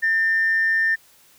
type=tone with amplitude modulation; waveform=sine; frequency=1800 Hz; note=A6; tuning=39 cents sharp; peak=-14 dBFS; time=0.02-0.96 s; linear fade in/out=20 ms; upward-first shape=sine; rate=185 Hz; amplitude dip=35%; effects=tanh soft clip ceiling -12 dBFS + white hiss -54 dBFS RMS until 1.38 s